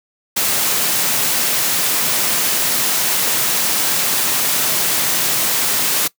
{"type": "high-pass noise", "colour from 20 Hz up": "white", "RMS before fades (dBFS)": -17, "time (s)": [0.36, 6.08], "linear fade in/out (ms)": 10, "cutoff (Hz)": 110, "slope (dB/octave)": 96, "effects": ["noise-tail reverb RT60 0.1 s tail -20 dB re dry"]}